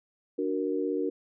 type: chord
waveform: sine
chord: D augmented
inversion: none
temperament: equal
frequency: 293.7 / 370 / 466.2 Hz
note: D4 / F#4 / A#4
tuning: 0 / 0 / 0 cents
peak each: -31 dBFS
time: 0.38-1.1 s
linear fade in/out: 10 ms
effects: none